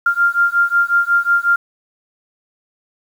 sine beating tone pair, 1393 / 1398.5 Hz, F6 / F6, -5 / +2 cents, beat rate 5.5 Hz, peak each -15 dBFS, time 0.06-1.56 s, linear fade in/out 5 ms, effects 7-bit

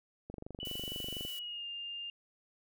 click train, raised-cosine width 2 ms, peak -30 dBFS, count 24, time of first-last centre 0.3-1.25 s, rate 24.2 Hz
sine tone with pitch glide, 2964 to 2806 Hz, F#7 to F7, +2 to +8 cents, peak -39 dBFS, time 0.6-2.1 s, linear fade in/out 2 ms, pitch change -94 cents, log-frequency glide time 1.28-1.66 s
blue noise, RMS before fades -48 dBFS, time 0.65-1.39 s, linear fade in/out 0 ms
effects none

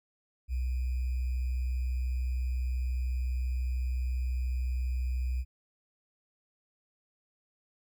sine tone with sample-and-hold, 62.9 Hz, B1, 32 cents sharp, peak -28 dBFS, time 0.48-5.45 s, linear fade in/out 50 ms, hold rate 2450 Hz, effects none

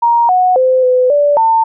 sine tone with pitch steps, 939 / 734 / 515 / 505 / 581 / 899 Hz, A#5 / F#5 / C5 / B4 / D5 / A5, +12 / -14 / -28 / +39 / -19 / +37 cents, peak -7 dBFS, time 0.02-1.64 s, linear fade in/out 10 ms, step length 270 ms, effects none

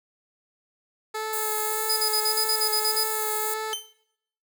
15% pulse tone with vibrato, 433.1 Hz, A4, 27 cents flat, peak -22 dBFS, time 1.14-3.74 s, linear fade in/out 10 ms, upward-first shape sine, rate 1.7 Hz, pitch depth 14 cents each way
white high-pass noise, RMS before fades -30 dBFS, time 1.33-3.54 s, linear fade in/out 2 ms, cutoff 6600 Hz, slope 96 dB/octave
sawtooth tone bursts, 4978 Hz, D#8, in tune, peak -19 dBFS, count 10, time 1.89-3.04 s, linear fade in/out 10 ms, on 79 ms, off 40 ms
sawtooth tone with exponential decay, 3084 Hz, G7, 29 cents flat, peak -21 dBFS, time 3.73-3.93 s, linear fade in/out 0 ms, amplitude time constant 43 ms
effects noise-tail reverb RT60 0.7 s tail -19 dB re dry

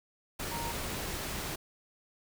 sine tone in noise, 932.3 Hz, A#5, in tune, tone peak -38 dBFS, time 0.51-0.72 s, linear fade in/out 10 ms, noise pink, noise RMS -37 dBFS, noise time 0.39-1.56 s, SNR -4 dB, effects none

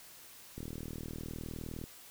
click train, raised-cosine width 3 ms, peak -29 dBFS, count 51, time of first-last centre 0.58-1.839 s, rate 39.7 Hz, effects white hiss -54 dBFS RMS until 2.1 s

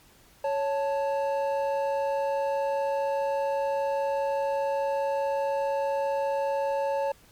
triangle tone pair together, 555.1 / 880 Hz, C#5 / A5, +2 / 0 cents, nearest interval minor sixth, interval 798 cents, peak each -24 / -28 dBFS, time 0.44-7.12 s, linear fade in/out 5 ms, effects pink hiss -57 dBFS RMS until 7.31 s + MP3 96 kbps

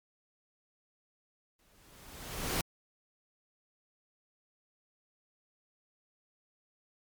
pink noise with exponential growth, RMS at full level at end -30 dBFS, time 1.59-2.61 s, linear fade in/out 1 ms, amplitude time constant 220 ms, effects MP3 96 kbps

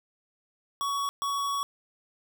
square tone bursts at uneven times, 1122 Hz, C#6, 21 cents sharp, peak -28 dBFS, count 2, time 0.81-1.09 / 1.22-1.63 s, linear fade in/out 0 ms, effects none

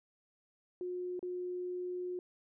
sine tone with dropouts, 360.1 Hz, F#4, 47 cents flat, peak -36 dBFS, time 0.81-2.19 s, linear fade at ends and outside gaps 1 ms, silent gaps 1.193-1.228 s, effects none

